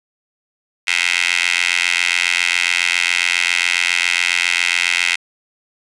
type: tone with high-pass filter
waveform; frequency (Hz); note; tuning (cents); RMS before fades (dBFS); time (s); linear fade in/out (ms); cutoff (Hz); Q
15% pulse; 87.31; F2; 0; -17; 0.87-5.16; 10; 2300; 3.8
effects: resampled to 22050 Hz